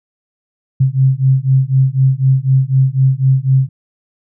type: beating tone pair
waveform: sine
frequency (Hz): 130.81 / 134.81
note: C3 / C#3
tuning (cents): 0 / -48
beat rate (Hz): 4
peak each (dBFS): -12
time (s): 0.8-3.69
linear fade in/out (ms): 10
effects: none